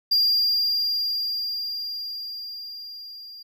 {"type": "tone with level ramp", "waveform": "triangle", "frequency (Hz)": 4793, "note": "D8", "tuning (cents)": 34, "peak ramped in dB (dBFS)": [-15, -38], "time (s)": [0.11, 3.43], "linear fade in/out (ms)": 10, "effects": []}